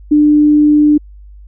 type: tone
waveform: sine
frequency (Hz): 298.1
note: D4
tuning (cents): +26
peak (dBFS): -5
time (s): 0.11-0.98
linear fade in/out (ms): 10
effects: added 50 Hz sine -33 dBFS peak until 1.47 s